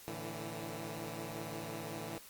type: chord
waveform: 10% pulse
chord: A suspended fourth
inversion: none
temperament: equal with one note detuned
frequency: 111.66 / 146.83 / 164.81 Hz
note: A2 / D3 / E3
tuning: +26 / 0 / 0 cents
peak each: -37 / -39 / -36 dBFS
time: 0.08-2.18 s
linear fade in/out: 0 ms
effects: white hiss -55 dBFS RMS until 2.29 s + Opus 48 kbps